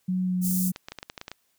sine tone with vibrato, 183 Hz, F#3, 19 cents flat, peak -23 dBFS, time 0.08-0.72 s, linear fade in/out 10 ms, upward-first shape sine, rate 2.3 Hz, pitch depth 13 cents each way
white band-stop noise, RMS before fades -30 dBFS, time 0.41-0.72 s, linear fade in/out 50 ms, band 240 to 6700 Hz, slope 24 dB/octave
clicks, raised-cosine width 0.2 ms, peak -19 dBFS, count 10, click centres 0.761 / 0.885 / 0.92 / 0.987 / 1.029 / 1.099 / 1.178 / 1.214 / 1.281 / 1.316 s
effects white hiss -70 dBFS RMS until 1.58 s

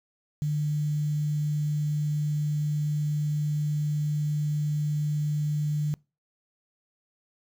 sine tone with quantisation, 149.3 Hz, D3, 29 cents sharp, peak -24 dBFS, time 0.42-5.94 s, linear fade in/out 0 ms, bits 8, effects noise-tail reverb RT60 0.3 s tail -25 dB re dry

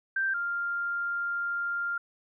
sine tone pair in turn, 1568 / 1396.9 Hz, G6 / F6, 0 / 0 cents, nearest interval major second, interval 200 cents, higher first, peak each -25 / -28 dBFS, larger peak first, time 0.16-0.34 / 0.34-1.98 s, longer second, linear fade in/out 5 ms, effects none

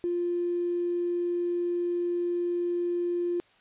triangle tone with tanh clipping, 349.2 Hz, F4, in tune, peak -25 dBFS, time 0.04-3.4 s, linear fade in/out 0 ms, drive 2 dB, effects white hiss -61 dBFS RMS until 3.6 s + resampled to 8000 Hz

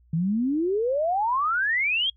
sine exponential sweep, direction up, 155.5 to 3328 Hz, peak -21 dBFS, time 0.13-2.1 s, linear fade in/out 5 ms, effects noise-tail reverb RT60 0.1 s tail -26 dB re dry + added 60 Hz sine -55 dBFS peak until 2.16 s

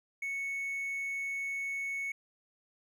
triangle tone with hard clipping, 2212 Hz, C#7, 4 cents flat, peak -34 dBFS, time 0.22-2.12 s, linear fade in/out 5 ms, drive 5 dB, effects none

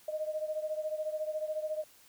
sine beating tone pair, 615 / 629 Hz, D#5 / D#5, -20 / +19 cents, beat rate 14 Hz, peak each -34 / -38 dBFS, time 0.08-1.84 s, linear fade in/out 5 ms, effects white hiss -60 dBFS RMS until 2.08 s

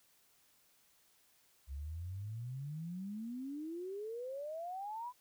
sine exponential sweep, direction up, 65.41 to 1012 Hz, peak -40 dBFS, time 1.67-5.13 s, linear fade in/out 50 ms, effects white hiss -70 dBFS RMS until 5.2 s

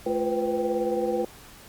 sine tone cluster, 217.3 / 347.4 / 492.6 / 511 / 783 Hz, A3 / F4 / B4 / C5 / G5, -21 / -9 / -5 / -41 / -2 cents, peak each -33 / -29 / -26 / -33 / -33 dBFS, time 0.06-1.25 s, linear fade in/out 5 ms, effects pink hiss -48 dBFS RMS until 1.68 s + Opus 48 kbps

